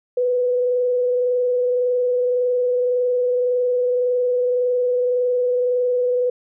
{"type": "tone with frequency modulation", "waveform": "sine", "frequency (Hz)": 495.4, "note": "B4", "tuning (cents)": 5, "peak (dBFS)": -16, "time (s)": [0.17, 6.3], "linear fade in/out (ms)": 5, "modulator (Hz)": 21.8, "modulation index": 0.28, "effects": []}